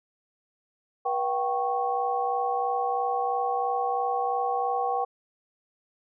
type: tone cluster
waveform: sine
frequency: 484.3 / 714 / 777 / 1102 Hz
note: B4 / F5 / G5 / C#6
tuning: -34 / +38 / -16 / -11 cents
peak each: -31 / -35 / -26 / -32 dBFS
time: 1.05-5.05 s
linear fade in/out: 10 ms
effects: none